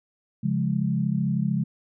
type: chord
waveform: sine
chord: Db major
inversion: none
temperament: equal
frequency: 138.59 / 174.61 / 207.7 Hz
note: Db3 / F3 / Ab3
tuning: 0 / 0 / 0 cents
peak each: -26 dBFS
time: 0.43-1.64 s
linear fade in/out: 10 ms
effects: none